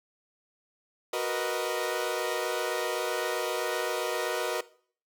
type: chord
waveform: sawtooth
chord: B major seventh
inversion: second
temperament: equal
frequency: 370 / 466.2 / 493.9 / 622.3 Hz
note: F#4 / A#4 / B4 / D#5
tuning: 0 / 0 / 0 / 0 cents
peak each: -30 dBFS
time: 1.13-4.61 s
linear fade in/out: 5 ms
effects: noise-tail reverb RT60 0.5 s tail -19 dB re dry